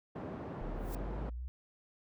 pink band-pass noise, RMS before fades -43 dBFS, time 0.15-1.3 s, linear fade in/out 10 ms, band 110 to 820 Hz, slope 12 dB/octave
sine exponential sweep, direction up, 34.66 to 65.41 Hz, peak -38 dBFS, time 0.61-1.48 s, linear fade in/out 0 ms
blue noise with exponential growth, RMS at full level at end -47 dBFS, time 0.75-0.95 s, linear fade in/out 2 ms, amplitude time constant 43 ms
effects none

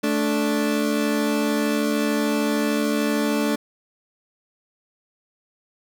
30% pulse tone pair together, 218.9 / 292.2 Hz, A3 / D4, -9 / -9 cents, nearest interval perfect fourth, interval 500 cents, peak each -20 dBFS, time 0.03-3.56 s, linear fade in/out 10 ms, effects none

